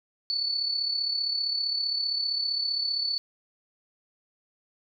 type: tone with amplitude modulation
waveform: sine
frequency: 4465 Hz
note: C#8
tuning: 12 cents sharp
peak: -23 dBFS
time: 0.3-3.18 s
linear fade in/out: 0 ms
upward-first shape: sine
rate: 35.3 Hz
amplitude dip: 55%
effects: none